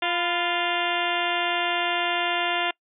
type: harmonic tone with a mistuned harmonic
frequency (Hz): 349.2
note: F4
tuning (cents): 0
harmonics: 1 / 2 / 3 / 4 / 5 / 6 / 7 / 8 / 9 / 10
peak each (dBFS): -33 / -28 / -32 / -32 / -32 / -32 / -34 / -30 / -34 / -34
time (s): 0.02-2.71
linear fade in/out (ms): 5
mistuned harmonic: 3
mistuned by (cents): -61
effects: noise-tail reverb RT60 0.1 s tail -25 dB re dry